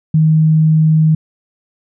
sine tone, 157.2 Hz, D#3, 18 cents sharp, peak -7 dBFS, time 0.14-1.15 s, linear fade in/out 5 ms, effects none

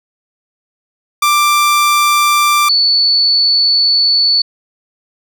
sawtooth / sine tone pair in turn, 1180 / 4455 Hz, D6 / C#8, +8 / +8 cents, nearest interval octave + major seventh, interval 2300 cents, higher second, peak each -5 / -8 dBFS, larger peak first, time 1.22-2.69 / 2.69-4.42 s, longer second, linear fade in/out 5 ms, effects none

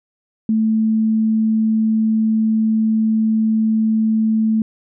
sine tone, 220 Hz, A3, in tune, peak -13 dBFS, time 0.49-4.62 s, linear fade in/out 2 ms, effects none

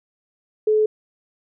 sine tone, 429.5 Hz, A4, 42 cents flat, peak -14 dBFS, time 0.67-0.86 s, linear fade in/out 5 ms, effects none

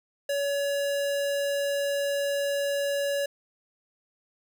square tone, 565 Hz, C#5, 33 cents sharp, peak -26 dBFS, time 0.29-3.26 s, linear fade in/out 5 ms, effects none

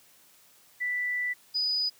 sine tone pair in turn, 1975.5 / 4964 Hz, B6 / D#8, 0 / -5 cents, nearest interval octave + major third, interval 1595 cents, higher second, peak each -27 / -25 dBFS, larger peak second, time 0.8-1.34 / 1.54-1.9 s, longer first, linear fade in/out 20 ms, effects white hiss -59 dBFS RMS until 1.99 s + high-pass 80 Hz 12 dB/octave

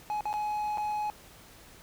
triangle tone with dropouts, 842 Hz, G#5, 24 cents sharp, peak -27 dBFS, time 0.1-1.1 s, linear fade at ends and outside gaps 0 ms, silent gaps 0.208-0.255 / 0.329-0.339 / 0.774-0.781 s, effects pink hiss -53 dBFS RMS until 1.82 s

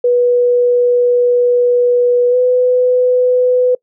sine tone with pitch glide, 488.4 to 500.1 Hz, B4 to B4, -19 to +22 cents, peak -8 dBFS, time 0.04-3.75 s, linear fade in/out 5 ms, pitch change +41 cents, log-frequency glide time 2.3-2.36 s, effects noise-tail reverb RT60 0.1 s tail -25 dB re dry

